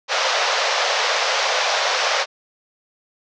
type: band-pass noise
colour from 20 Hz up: pink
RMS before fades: -20 dBFS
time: 0.08-2.26 s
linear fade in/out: 50 ms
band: 500 to 6100 Hz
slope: 48 dB/octave
effects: none